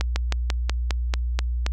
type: slowing click train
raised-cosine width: 0.2 ms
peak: -7 dBFS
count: 9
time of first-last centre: 0.01-1.664 s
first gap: 150 ms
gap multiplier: 1.09
effects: added 60 Hz sine -22 dBFS peak until 1.72 s